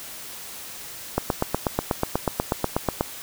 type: click train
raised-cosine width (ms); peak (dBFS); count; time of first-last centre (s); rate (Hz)
1; -6; 16; 1.18-3.009; 8.2
effects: white hiss -38 dBFS RMS until 3.22 s